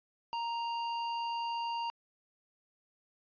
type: tone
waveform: square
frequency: 932.3 Hz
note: A#5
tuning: in tune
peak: -34 dBFS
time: 0.33-1.9 s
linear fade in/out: 0 ms
effects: resampled to 11025 Hz